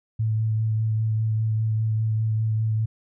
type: tone with vibrato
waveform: sine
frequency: 110 Hz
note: A2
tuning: in tune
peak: -20 dBFS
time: 0.19-2.86 s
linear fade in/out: 10 ms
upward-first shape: triangle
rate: 5 Hz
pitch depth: 19 cents each way
effects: none